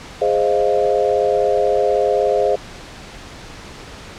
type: chord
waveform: sine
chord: F minor seventh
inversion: first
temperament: equal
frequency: 415.3 / 523.3 / 622.3 / 698.5 Hz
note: Ab4 / C5 / Eb5 / F5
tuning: 0 / 0 / 0 / 0 cents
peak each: -18 / -18 / -20 / -21 dBFS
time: 0.21-2.56 s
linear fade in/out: 10 ms
effects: pink hiss -36 dBFS RMS until 4.18 s + low-pass 6000 Hz 12 dB/octave